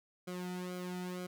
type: tone with flanger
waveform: sawtooth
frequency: 180.6 Hz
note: F#3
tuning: 42 cents flat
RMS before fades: -41 dBFS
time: 0.27-1.27 s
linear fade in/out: 10 ms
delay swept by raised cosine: 1.1 to 1.83 ms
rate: 2.1 Hz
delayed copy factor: -0.75
effects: none